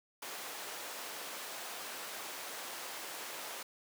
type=high-pass noise; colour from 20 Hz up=pink; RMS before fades=-44 dBFS; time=0.22-3.63 s; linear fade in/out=5 ms; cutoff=540 Hz; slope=12 dB/octave; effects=none